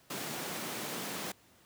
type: high-pass noise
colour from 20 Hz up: pink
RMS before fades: -39 dBFS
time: 0.1-1.32 s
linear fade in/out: 5 ms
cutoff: 150 Hz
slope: 24 dB/octave
effects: pink hiss -63 dBFS RMS until 1.65 s + high-pass 80 Hz 12 dB/octave